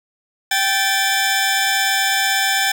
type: tone pair together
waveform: 15% pulse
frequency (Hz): 780 / 1751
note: G5 / A6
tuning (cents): -9 / -9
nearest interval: octave + major second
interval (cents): 1400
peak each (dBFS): -12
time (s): 0.51-2.72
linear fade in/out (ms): 5
effects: none